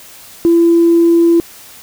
sine tone, 337.4 Hz, E4, 40 cents sharp, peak -5 dBFS, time 0.45-1.4 s, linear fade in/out 0 ms, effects tanh soft clip ceiling -1 dBFS + white hiss -37 dBFS RMS until 1.82 s

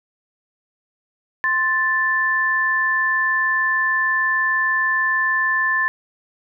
sine tone pair together, 1046.5 / 1760 Hz, C6 / A6, 0 / 0 cents, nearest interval major sixth, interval 900 cents, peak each -23 / -17 dBFS, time 1.44-5.88 s, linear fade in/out 0 ms, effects none

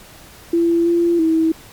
sine tone with pitch steps, 337.8 / 341.9 / 322.8 Hz, E4 / F4 / E4, +42 / -37 / -36 cents, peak -12 dBFS, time 0.53-1.52 s, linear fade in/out 5 ms, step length 330 ms, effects pink hiss -42 dBFS RMS until 1.72 s + MP3 96 kbps

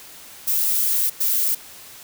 violet noise bursts at uneven times, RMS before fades -20 dBFS, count 2, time 0.47-1.1 / 1.2-1.55 s, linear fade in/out 10 ms, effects white hiss -42 dBFS RMS until 2.03 s

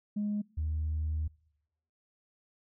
sine tone pair in turn, 207.7 / 77.63 Hz, G#3 / D#2, 0 / -3 cents, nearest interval octave + perfect fourth, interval 1703 cents, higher first, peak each -28 dBFS, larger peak neither, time 0.16-0.42 / 0.57-1.28 s, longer second, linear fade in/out 10 ms, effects noise-tail reverb RT60 0.9 s tail -26 dB re dry + tanh soft clip ceiling -26 dBFS

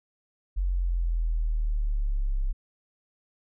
sine exponential sweep, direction down, 46.25 to 32.7 Hz, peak -23 dBFS, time 0.56-2.53 s, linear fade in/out 20 ms, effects none

